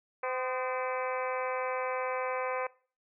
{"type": "harmonic tone with a mistuned harmonic", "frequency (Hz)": 256.5, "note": "C4", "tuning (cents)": -34, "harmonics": [2, 3, 4, 5, 6, 7, 8, 9, 10], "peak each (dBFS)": [-34, -39, -37, -41, -43, -47, -44, -43, -50], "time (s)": [0.23, 2.67], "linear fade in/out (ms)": 5, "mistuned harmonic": 5, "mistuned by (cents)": -61, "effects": ["noise-tail reverb RT60 0.4 s tail -21 dB re dry"]}